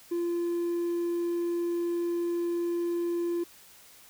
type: tone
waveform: triangle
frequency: 344.3 Hz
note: F4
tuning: 25 cents flat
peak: -24 dBFS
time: 0.11-3.44 s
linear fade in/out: 10 ms
effects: tanh soft clip ceiling -21 dBFS + white hiss -54 dBFS RMS until 4.09 s